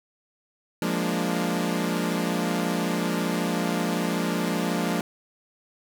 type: chord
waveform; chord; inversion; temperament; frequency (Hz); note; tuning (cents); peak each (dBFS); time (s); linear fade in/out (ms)
sawtooth; Bb dominant seventh; second; equal; 174.61 / 207.7 / 233.1 / 293.7; F3 / Ab3 / Bb3 / D4; 0 / 0 / 0 / 0; -24 / -26 / -26 / -27; 0.82-5.01; 2
effects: none